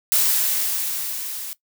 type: noise with level ramp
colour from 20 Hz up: blue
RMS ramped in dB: -17 to -32 dBFS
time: 0.12-1.53 s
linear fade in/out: 0 ms
effects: noise-tail reverb RT60 0.1 s tail -18 dB re dry

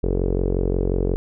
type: tone with low-pass filter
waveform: sawtooth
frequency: 45.6 Hz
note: F#1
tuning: 24 cents flat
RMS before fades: -21 dBFS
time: 0.03-1.16 s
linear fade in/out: 0 ms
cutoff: 430 Hz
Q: 4.9
effects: none

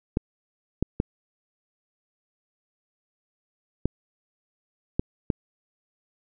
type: clicks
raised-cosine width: 3 ms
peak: -9 dBFS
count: 6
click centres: 0.171 / 0.826 / 1.001 / 3.856 / 4.995 / 5.302 s
effects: none

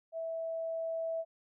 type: tone with level ramp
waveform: sine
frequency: 655 Hz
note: E5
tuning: 11 cents flat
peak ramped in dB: -35 to -32 dBFS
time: 0.12-1.25 s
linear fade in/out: 50 ms
effects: none

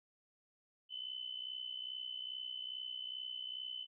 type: tone with amplitude modulation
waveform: sine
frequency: 3023 Hz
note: F#7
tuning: 36 cents sharp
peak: -38 dBFS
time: 0.89-3.87 s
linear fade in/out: 50 ms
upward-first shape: sine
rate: 62.4 Hz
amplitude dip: 75%
effects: none

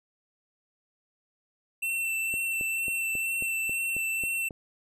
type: tone with vibrato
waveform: square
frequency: 2689 Hz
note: E7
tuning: 34 cents sharp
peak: -28 dBFS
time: 1.82-4.49 s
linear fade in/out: 10 ms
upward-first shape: sine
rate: 2.1 Hz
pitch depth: 14 cents each way
type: click train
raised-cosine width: 2 ms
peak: -27 dBFS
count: 9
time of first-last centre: 2.34-4.508 s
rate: 3.69 Hz
effects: none

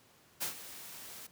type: noise with ADSR envelope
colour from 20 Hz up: white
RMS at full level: -34 dBFS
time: 0.4-1.27 s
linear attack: 25 ms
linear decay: 110 ms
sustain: -14 dB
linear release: 7 ms
effects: pink hiss -63 dBFS RMS until 1.31 s + high-pass 100 Hz 12 dB/octave

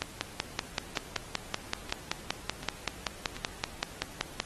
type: two click trains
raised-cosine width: 0.2 ms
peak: -22 / -11 dBFS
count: 4 / 24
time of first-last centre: 1.16-3.366 / 0.02-4.401 s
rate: 1.36 / 5.25 Hz
effects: pink hiss -48 dBFS RMS until 4.45 s + AAC 32 kbps

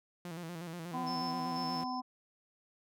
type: tone with vibrato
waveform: sawtooth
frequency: 169.3 Hz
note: E3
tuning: 46 cents sharp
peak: -37 dBFS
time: 0.25-1.84 s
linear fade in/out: 2 ms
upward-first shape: square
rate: 8.3 Hz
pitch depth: 69 cents each way
type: harmonic tone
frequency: 253.2 Hz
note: B3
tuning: 43 cents sharp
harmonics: 1 / 3 / 4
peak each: -39 / -39 / -39 dBFS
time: 0.93-2.02 s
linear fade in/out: 20 ms
type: tone with tremolo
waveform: sine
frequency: 5274 Hz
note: E8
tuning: in tune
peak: -40 dBFS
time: 1.06-2.01 s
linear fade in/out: 20 ms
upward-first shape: square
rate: 2 Hz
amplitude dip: 55%
effects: none

